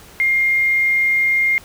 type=tone with quantisation; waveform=sine; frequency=2120 Hz; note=C7; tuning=22 cents sharp; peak=-13 dBFS; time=0.2-1.58 s; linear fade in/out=0 ms; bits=7; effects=pink hiss -43 dBFS RMS until 1.64 s